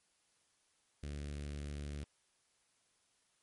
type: tone with notch filter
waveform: sawtooth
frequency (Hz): 72.5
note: D2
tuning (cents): -22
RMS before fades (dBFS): -43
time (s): 1.03-2.04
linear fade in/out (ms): 0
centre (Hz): 920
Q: 0.74
effects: white hiss -75 dBFS RMS until 3.42 s + MP3 48 kbps